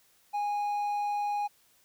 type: tone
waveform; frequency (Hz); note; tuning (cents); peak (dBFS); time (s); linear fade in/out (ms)
triangle; 824; G#5; -14; -26; 0.33-1.48; 20
effects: white hiss -65 dBFS RMS until 1.84 s